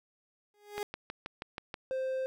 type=tone with exponential growth; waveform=30% pulse; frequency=413.4 Hz; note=G#4; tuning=8 cents flat; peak=-29 dBFS; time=0.54-0.83 s; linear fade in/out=1 ms; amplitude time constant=63 ms
type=click train; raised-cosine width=0.3 ms; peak=-22 dBFS; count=7; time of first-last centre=0.78-1.742 s; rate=6.24 Hz
type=tone; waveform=triangle; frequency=523.3 Hz; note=C5; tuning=in tune; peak=-29 dBFS; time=1.91-2.26 s; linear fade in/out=0 ms
effects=none